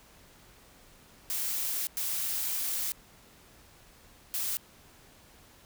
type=noise bursts at uneven times; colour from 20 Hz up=blue; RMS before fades=-32 dBFS; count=3; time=1.3-1.87 / 1.97-2.92 / 4.34-4.57 s; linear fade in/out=0 ms; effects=pink hiss -57 dBFS RMS until 5.65 s